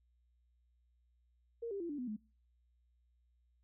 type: tone with pitch steps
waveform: sine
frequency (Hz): 465 / 397.9 / 340.4 / 291.2 / 249.2 / 213.2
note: A#4 / G4 / F4 / D4 / B3 / G#3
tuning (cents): -4 / +26 / -44 / -15 / +16 / +46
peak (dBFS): -38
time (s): 1.62-2.166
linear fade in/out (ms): 10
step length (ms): 91
effects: noise-tail reverb RT60 0.4 s tail -25 dB re dry + added 60 Hz sine -70 dBFS peak until 3.63 s